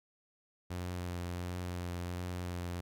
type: tone with vibrato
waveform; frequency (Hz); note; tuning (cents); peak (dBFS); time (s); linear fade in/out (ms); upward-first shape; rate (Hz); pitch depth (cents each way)
sawtooth; 88.7; F2; +27; -33; 0.7-2.81; 10; sine; 1.4; 18
effects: none